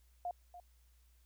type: tone with echo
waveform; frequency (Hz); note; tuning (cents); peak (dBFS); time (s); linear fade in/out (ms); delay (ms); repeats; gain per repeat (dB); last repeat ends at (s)
sine; 708; F5; +23; -36; 0.25-0.31; 2; 290; 1; -13; 0.6
effects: added 60 Hz sine -64 dBFS peak until 1.25 s + white hiss -75 dBFS RMS until 1.25 s